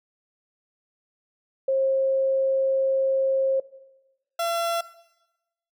sine / 30% pulse tone pair in turn, 535 / 677.8 Hz, C5 / E5, +38 / +48 cents, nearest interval major third, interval 410 cents, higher second, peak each -19 / -21 dBFS, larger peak first, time 1.68-3.6 / 4.39-4.81 s, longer first, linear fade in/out 5 ms, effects noise-tail reverb RT60 1.0 s tail -17 dB re dry

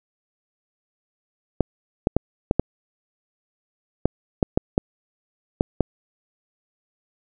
clicks, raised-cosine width 2 ms, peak -3 dBFS, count 11, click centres 1.607 / 2.071 / 2.166 / 2.511 / 2.596 / 4.056 / 4.428 / 4.575 / 4.779 / 5.609 / 5.807 s, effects none

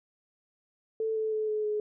sine tone with pitch steps, 442.3 / 437.2 / 432.2 / 427.2 / 422.3 Hz, A4 / A4 / A4 / G#4 / G#4, +9 / -11 / -31 / +49 / +29 cents, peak -27 dBFS, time 1-1.8 s, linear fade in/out 2 ms, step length 160 ms, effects none

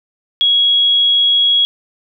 sine tone, 3322 Hz, G#7, in tune, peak -9 dBFS, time 0.41-1.65 s, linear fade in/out 0 ms, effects none

